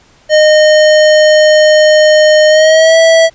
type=tone with pitch glide; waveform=square; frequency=614 to 654.3 Hz; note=D#5 to E5; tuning=-23 to -13 cents; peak=-4 dBFS; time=0.29-3.3 s; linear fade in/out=50 ms; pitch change=+110 cents; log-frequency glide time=2.48-2.97 s; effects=pink hiss -46 dBFS RMS until 3.34 s + resampled to 16000 Hz